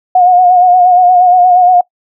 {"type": "tone with vibrato", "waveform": "sine", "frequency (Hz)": 723, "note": "F#5", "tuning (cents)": -40, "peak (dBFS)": -3, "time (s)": [0.15, 1.81], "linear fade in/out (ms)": 5, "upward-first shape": "sine", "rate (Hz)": 8.5, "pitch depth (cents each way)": 40, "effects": ["noise-tail reverb RT60 0.1 s tail -23 dB re dry"]}